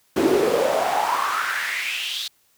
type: noise with high-pass filter sweep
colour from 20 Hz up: brown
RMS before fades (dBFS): -22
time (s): 0.16-2.28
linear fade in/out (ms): 5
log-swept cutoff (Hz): 300 to 3900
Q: 5
effects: white hiss -62 dBFS RMS until 2.57 s